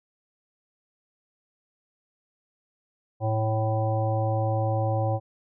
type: harmonic tone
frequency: 110 Hz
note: A2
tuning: in tune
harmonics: 1 / 3 / 5 / 7 / 9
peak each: -24 / -35 / -29 / -30 / -40 dBFS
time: 3.2-5.2 s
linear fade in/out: 50 ms
effects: none